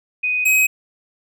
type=tone pair in turn; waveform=sine / square; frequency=2494 / 2533 Hz; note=D#7 / D#7; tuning=+3 / +30 cents; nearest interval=unison; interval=27 cents; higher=second; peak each=-17 / -13 dBFS; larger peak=second; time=0.23-0.45 / 0.45-0.67 s; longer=neither; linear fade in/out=10 ms; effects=none